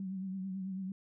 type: tone with vibrato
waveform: sine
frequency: 190 Hz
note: F#3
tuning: 46 cents sharp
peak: -36 dBFS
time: 0-0.92 s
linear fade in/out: 2 ms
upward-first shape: triangle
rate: 9.1 Hz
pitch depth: 56 cents each way
effects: none